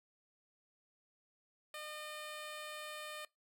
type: tone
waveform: 10% pulse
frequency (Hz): 607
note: D#5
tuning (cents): -43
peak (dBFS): -36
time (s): 1.74-3.25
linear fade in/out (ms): 2
effects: noise-tail reverb RT60 0.2 s tail -22 dB re dry